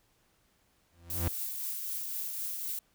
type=tone with exponential growth; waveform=40% pulse; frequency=85.4 Hz; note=F2; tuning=38 cents flat; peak=-25 dBFS; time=0.93-1.28 s; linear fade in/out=0 ms; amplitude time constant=75 ms
type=noise with tremolo; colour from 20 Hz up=violet; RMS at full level=-35 dBFS; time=1.1-2.79 s; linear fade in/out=2 ms; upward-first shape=triangle; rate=3.9 Hz; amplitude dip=35%
effects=pink hiss -70 dBFS RMS until 2.94 s